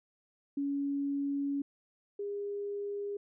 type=tone pair in turn; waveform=sine; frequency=281.2 / 405.9 Hz; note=C#4 / G#4; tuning=+25 / -40 cents; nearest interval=tritone; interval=635 cents; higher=second; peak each=-30 / -34 dBFS; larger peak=first; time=0.57-1.62 / 2.19-3.17 s; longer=first; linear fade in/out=5 ms; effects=none